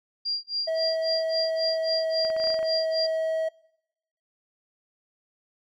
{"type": "tone with tremolo", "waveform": "sine", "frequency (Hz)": 4775, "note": "D8", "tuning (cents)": 28, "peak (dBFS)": -24, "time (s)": [0.25, 3.07], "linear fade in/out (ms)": 10, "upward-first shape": "sine", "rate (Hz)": 3.7, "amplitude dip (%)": 100}
{"type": "tone with pitch glide", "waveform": "triangle", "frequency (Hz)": [646, 642.3], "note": ["E5", "E5"], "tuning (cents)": [-35, -45], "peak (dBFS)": -22, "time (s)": [0.67, 3.49], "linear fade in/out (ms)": 10, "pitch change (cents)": -10, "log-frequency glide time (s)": [1.66, 2.48]}
{"type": "clicks", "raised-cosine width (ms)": 0.5, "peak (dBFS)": -26, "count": 10, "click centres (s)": [2.25, 2.302, 2.365, 2.4, 2.44, 2.472, 2.503, 2.543, 2.591, 2.629]}
{"effects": ["noise-tail reverb RT60 0.8 s tail -22 dB re dry"]}